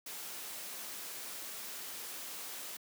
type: noise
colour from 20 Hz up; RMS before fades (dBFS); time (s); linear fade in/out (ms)
white; -44; 0.06-2.77; 5
effects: high-pass 200 Hz 12 dB/octave